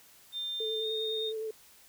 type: tone with pitch glide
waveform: sine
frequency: 3600 to 3674 Hz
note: A7 to A#7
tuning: +39 to -26 cents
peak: -33 dBFS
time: 0.32-1.33 s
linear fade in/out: 50 ms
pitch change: +35 cents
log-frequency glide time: 0.81-0.86 s
type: tone with vibrato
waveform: sine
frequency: 439.4 Hz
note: A4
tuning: 2 cents flat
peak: -33 dBFS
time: 0.6-1.51 s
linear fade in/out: 5 ms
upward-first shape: square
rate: 9.8 Hz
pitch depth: 16 cents each way
effects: white hiss -58 dBFS RMS until 1.88 s